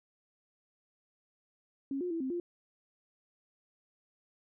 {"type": "tone with pitch steps", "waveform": "sine", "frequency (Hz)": [273.9, 357.6, 331, 262, 348.3], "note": ["C#4", "F4", "E4", "C4", "F4"], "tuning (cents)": [-21, 41, 7, 2, -5], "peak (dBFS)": -32, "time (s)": [1.91, 2.4], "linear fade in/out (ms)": 2, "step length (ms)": 98, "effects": []}